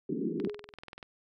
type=band-pass noise; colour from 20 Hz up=white; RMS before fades=-33 dBFS; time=0.09-0.48 s; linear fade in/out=5 ms; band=160 to 420 Hz; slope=96 dB/octave
type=click train; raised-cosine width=0.3 ms; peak=-28 dBFS; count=14; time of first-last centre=0.4-1.028 s; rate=20.7 Hz
type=tone with exponential decay; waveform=sine; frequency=415.3 Hz; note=G#4; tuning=in tune; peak=-30 dBFS; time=0.47-0.74 s; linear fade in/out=2 ms; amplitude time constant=57 ms
effects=none